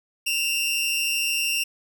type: tone pair together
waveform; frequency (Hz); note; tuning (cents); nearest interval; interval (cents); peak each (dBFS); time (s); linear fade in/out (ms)
sawtooth; 2637 / 2790; E7 / F7; 0 / -2; minor second; 98; -25 / -20; 0.26-1.64; 10
effects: none